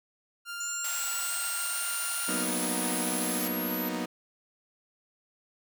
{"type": "tone", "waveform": "sawtooth", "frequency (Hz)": 1396.9, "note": "F6", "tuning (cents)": 0, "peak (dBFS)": -32, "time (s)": [0.45, 2.47], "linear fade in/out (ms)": 50}
{"type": "linear sweep", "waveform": "sine", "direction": "up", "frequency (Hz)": [7040, 11990], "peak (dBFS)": -33, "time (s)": [0.6, 3.89], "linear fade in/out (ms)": 5}
{"type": "high-pass noise", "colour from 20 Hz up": "white", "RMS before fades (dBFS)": -36, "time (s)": [0.84, 3.48], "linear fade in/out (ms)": 5, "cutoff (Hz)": 590, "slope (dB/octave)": 96}
{"type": "chord", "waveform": "sawtooth", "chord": "B major seventh", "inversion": "second", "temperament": "equal", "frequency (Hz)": [185, 233.1, 246.9, 311.1], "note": ["F#3", "A#3", "B3", "D#4"], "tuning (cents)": [0, 0, 0, 0], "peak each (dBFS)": [-33, -35, -31, -32], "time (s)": [2.28, 4.06], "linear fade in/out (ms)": 10}
{"effects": []}